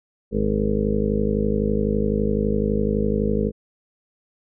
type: harmonic tone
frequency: 51.91 Hz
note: G#1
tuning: in tune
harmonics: 1 / 2 / 3 / 4 / 5 / 6 / 8 / 9 / 10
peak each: -26 / -30 / -30 / -23 / -33 / -32 / -26 / -26 / -34 dBFS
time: 0.31-3.52 s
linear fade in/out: 50 ms
effects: none